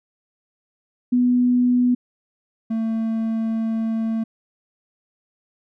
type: tone pair in turn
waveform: sine / triangle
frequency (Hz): 246.9 / 224.1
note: B3 / A3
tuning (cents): 0 / +32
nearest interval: major second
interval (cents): 168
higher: first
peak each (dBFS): -14 / -18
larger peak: first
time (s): 1.12-1.95 / 2.7-4.24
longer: second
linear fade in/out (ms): 10
effects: none